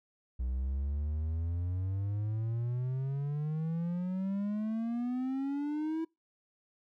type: exponential sweep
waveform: triangle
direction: up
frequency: 61 to 327.9 Hz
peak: -29 dBFS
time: 0.39-6.05 s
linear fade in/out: 10 ms
effects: noise-tail reverb RT60 0.2 s tail -24 dB re dry